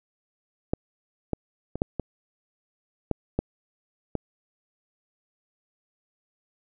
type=clicks; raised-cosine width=2 ms; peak=-10 / -12 / -18 / -9 / -14 / -10 / -10 / -13 dBFS; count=8; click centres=0.735 / 1.333 / 1.756 / 1.819 / 1.997 / 3.113 / 3.39 / 4.153 s; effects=none